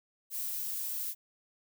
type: noise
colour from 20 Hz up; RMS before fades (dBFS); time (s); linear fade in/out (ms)
violet; -36; 0.3-1.15; 50
effects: none